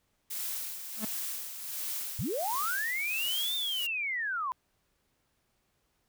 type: noise with tremolo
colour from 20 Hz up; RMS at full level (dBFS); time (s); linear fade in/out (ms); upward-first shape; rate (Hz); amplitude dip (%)
blue; -35; 0.3-3.87; 10; sine; 1.4; 55
type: tone with exponential growth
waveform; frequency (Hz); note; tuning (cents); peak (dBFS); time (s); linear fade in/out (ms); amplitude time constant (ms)
45% pulse; 216.4; A3; -29; -30; 0.95-1.05; 5; 21
type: linear two-way sweep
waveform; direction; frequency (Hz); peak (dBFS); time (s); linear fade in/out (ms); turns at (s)
sine; up then down; 82.41 to 3645 to 976; -30; 2.19-4.52; 0; 3.55
effects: pink hiss -75 dBFS RMS until 6.08 s